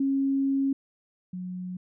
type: tone pair in turn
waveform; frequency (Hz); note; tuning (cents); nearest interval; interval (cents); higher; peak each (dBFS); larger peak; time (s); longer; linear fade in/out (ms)
sine; 272.8 / 182.07; C#4 / F#3; -28 / -28; perfect fifth; 700; first; -22 / -32; first; 0-0.73 / 1.33-1.77; first; 5
effects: none